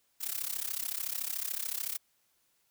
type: noise with amplitude modulation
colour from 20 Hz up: blue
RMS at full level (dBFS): -32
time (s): 0.2-1.98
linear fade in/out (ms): 20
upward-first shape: sine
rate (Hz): 33.7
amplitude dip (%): 90
effects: white hiss -73 dBFS RMS until 2.7 s